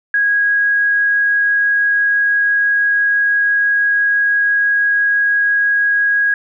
sine tone, 1649 Hz, G#6, 13 cents flat, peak -11 dBFS, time 0.14-6.34 s, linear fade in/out 2 ms, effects none

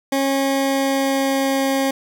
20% pulse tone with pitch glide, 272.9 to 270.4 Hz, C#4 to C#4, -27 to -43 cents, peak -12 dBFS, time 0.12-1.91 s, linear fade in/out 5 ms, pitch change -16 cents, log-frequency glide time 0.27-1.72 s, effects none

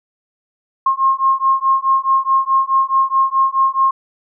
sine beating tone pair, 1069 / 1073.7 Hz, C6 / C6, +37 / +44 cents, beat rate 4.7 Hz, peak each -15 dBFS, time 0.86-3.91 s, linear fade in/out 5 ms, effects none

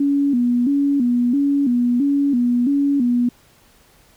sine tone with vibrato, 261.7 Hz, C4, in tune, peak -14 dBFS, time 0-3.29 s, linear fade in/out 5 ms, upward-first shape square, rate 1.5 Hz, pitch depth 130 cents each way, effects pink hiss -53 dBFS RMS until 4.16 s

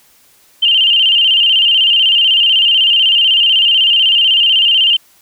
sine tone with vibrato, 2960 Hz, F#7, in tune, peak -7 dBFS, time 0.62-4.97 s, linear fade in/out 10 ms, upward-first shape square, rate 16 Hz, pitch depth 78 cents each way, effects white hiss -49 dBFS RMS until 5.21 s

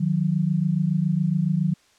sine tone pair together, 154.82 / 182 Hz, D#3 / F#3, -8 / -28 cents, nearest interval minor third, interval 280 cents, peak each -22 dBFS, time 0-1.74 s, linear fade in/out 10 ms, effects white hiss -59 dBFS RMS until 1.98 s + low-pass 7000 Hz 12 dB/octave

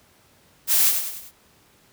blue noise with echo, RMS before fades -18 dBFS, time 0.67-0.93 s, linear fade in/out 50 ms, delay 97 ms, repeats 4, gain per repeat -6 dB, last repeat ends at 1.318 s, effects pink hiss -57 dBFS RMS until 1.92 s + high-pass 60 Hz 12 dB/octave

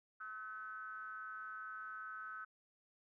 triangle ring-modulated tone, 107.6 Hz, A2, 38 cents flat, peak -40 dBFS, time 0.2-2.45 s, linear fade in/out 10 ms, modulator 1400 Hz, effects none

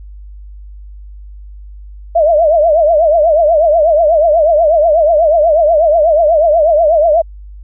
sine tone with vibrato, 636 Hz, D#5, 38 cents sharp, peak -6 dBFS, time 2.15-7.22 s, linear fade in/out 10 ms, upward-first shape triangle, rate 8.2 Hz, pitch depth 170 cents each way, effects added 50 Hz sine -29 dBFS peak until 7.63 s

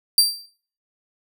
sawtooth tone with exponential decay, 4699 Hz, D8, in tune, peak -6 dBFS, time 0.18-0.46 s, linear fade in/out 2 ms, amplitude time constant 59 ms, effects noise-tail reverb RT60 0.5 s tail -17 dB re dry

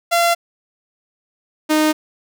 sawtooth tone pair in turn, 685 / 308.4 Hz, F5 / D#4, -34 / -15 cents, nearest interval octave + major second, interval 1381 cents, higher first, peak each -9 dBFS, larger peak neither, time 0.11-0.35 / 1.69-1.93 s, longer neither, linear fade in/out 20 ms, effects none

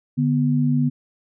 sine tone pair together, 146.91 / 246 Hz, D3 / B3, +1 / -7 cents, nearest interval major sixth, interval 892 cents, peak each -19 dBFS, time 0.17-0.9 s, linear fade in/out 20 ms, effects none

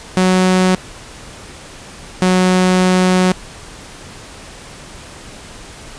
sawtooth tone pair in turn, 185 / 183.93 Hz, F#3 / F#3, 0 / -10 cents, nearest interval unison, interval 10 cents, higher first, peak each -6 dBFS, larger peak neither, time 0.17-0.75 / 2.22-3.32 s, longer second, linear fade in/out 0 ms, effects pink hiss -35 dBFS RMS until 5.98 s + resampled to 22050 Hz

